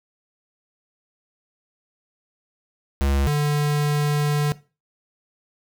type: tone pair in turn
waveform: square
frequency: 69.3 / 147.31 Hz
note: C#2 / D3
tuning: 0 / +6 cents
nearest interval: octave + minor second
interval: 1306 cents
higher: second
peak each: -19 dBFS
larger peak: neither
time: 3.01-3.27 / 3.27-4.52 s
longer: second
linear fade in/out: 0 ms
effects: noise-tail reverb RT60 0.3 s tail -18 dB re dry